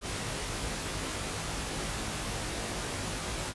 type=noise with comb filter; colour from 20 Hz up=pink; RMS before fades=-35 dBFS; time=0.01-3.54 s; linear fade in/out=50 ms; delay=19 ms; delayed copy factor=+0.75; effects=resampled to 24000 Hz